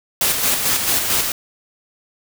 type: noise with tremolo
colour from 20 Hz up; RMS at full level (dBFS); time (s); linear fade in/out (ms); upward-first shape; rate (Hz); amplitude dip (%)
white; -17; 0.21-1.32; 2; square; 4.5; 40
effects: none